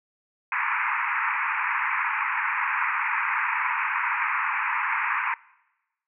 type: band-pass noise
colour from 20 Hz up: pink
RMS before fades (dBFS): -26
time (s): 0.52-5.34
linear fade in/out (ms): 2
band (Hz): 880 to 2500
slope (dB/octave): 96
effects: noise-tail reverb RT60 1.0 s tail -23 dB re dry